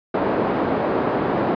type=band-pass noise; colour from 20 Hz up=pink; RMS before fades=-21 dBFS; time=0.14-1.55 s; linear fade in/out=5 ms; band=250 to 870 Hz; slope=12 dB/octave; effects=resampled to 11025 Hz